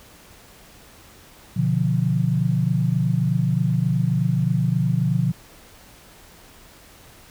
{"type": "chord", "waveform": "sine", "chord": "B diminished", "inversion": "none", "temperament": "equal", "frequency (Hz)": [123.47, 146.83, 174.61], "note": ["B2", "D3", "F3"], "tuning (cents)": [0, 0, 0], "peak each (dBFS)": -22, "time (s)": [1.56, 5.32], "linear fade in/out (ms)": 10, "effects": ["pink hiss -48 dBFS RMS until 7.3 s"]}